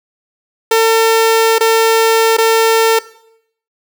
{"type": "tone with dropouts", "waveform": "sawtooth", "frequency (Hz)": 450, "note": "A4", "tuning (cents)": 39, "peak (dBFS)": -4, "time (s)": [0.71, 2.99], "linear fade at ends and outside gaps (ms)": 5, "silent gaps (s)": [[1.584, 1.607], [2.369, 2.383]], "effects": ["noise-tail reverb RT60 0.7 s tail -18 dB re dry"]}